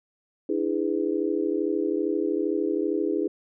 sine chord, E dominant seventh, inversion third, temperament just, 296.7 / 329.6 / 412 / 494.4 Hz, D4 / E4 / G#4 / B4, +18 / 0 / -14 / +2 cents, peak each -29 / -27 / -27 / -33 dBFS, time 0.49-3.28 s, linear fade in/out 5 ms, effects none

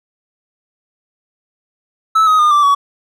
triangle tone with pitch steps, 1307 / 1260.3 / 1215.3 / 1171.8 / 1130 Hz, E6 / D#6 / D#6 / D6 / C#6, -15 / +22 / -41 / -4 / +33 cents, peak -6 dBFS, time 2.15-2.75 s, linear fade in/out 10 ms, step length 120 ms, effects none

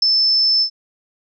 sine tone with ADSR envelope, 5274 Hz, E8, in tune, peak -8 dBFS, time 0.02-0.7 s, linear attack 6 ms, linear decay 6 ms, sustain -4 dB, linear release 84 ms, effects none

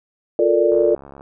sine chord, Bb major seventh, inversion second, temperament equal with one note detuned, 351.7 / 440 / 466.2 / 587.3 Hz, F4 / A4 / Bb4 / D5, +12 / 0 / 0 / 0 cents, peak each -18 / -18 / -20 / -17 dBFS, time 0.39-0.95 s, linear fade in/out 2 ms
click train, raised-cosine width 1 ms, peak -25 dBFS, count 35, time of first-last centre 0.72-1.209 s, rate 69.5 Hz
effects none

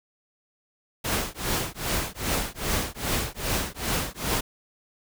pink noise with tremolo, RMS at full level -24 dBFS, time 1.04-4.41 s, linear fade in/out 10 ms, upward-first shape triangle, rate 2.5 Hz, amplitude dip 100%, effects none

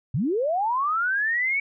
sine linear sweep, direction up, 103.8 to 2262 Hz, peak -21 dBFS, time 0.14-1.6 s, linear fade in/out 5 ms, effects none

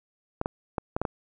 clicks, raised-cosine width 1 ms, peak -13 dBFS, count 6, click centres 0.414 / 0.459 / 0.782 / 0.965 / 1.016 / 1.052 s, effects none

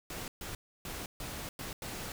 pink noise bursts at uneven times, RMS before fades -41 dBFS, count 6, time 0.1-0.28 / 0.41-0.55 / 0.85-1.06 / 1.2-1.49 / 1.59-1.73 / 1.82-2.12 s, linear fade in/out 2 ms, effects none

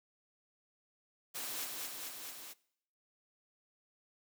white noise with echo, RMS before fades -41 dBFS, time 1.34-1.66 s, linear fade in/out 20 ms, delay 220 ms, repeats 4, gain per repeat -2 dB, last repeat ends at 2.54 s, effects noise-tail reverb RT60 0.7 s tail -22 dB re dry + high-pass 200 Hz 12 dB/octave

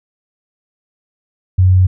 sine tone, 92.5 Hz, F#2, in tune, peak -6 dBFS, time 1.58-1.87 s, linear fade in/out 10 ms, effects none

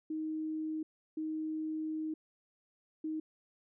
sine tone bursts at uneven times, 313.2 Hz, D#4, 11 cents sharp, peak -34 dBFS, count 3, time 0.1-0.83 / 1.17-2.14 / 3.04-3.2 s, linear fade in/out 5 ms, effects none

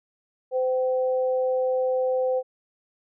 sine tone pair together, 513.2 / 769 Hz, C5 / G5, -34 / -33 cents, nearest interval perfect fifth, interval 701 cents, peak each -21 / -32 dBFS, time 0.51-2.43 s, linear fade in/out 50 ms, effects none

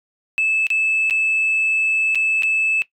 sine tone with dropouts, 2617 Hz, E7, 13 cents flat, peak -14 dBFS, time 0.38-2.82 s, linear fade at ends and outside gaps 0 ms, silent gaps 0.668-0.703 / 1.099-1.108 / 2.148-2.155 / 2.423-2.433 s, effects noise-tail reverb RT60 0.1 s tail -17 dB re dry + tanh soft clip ceiling -12 dBFS

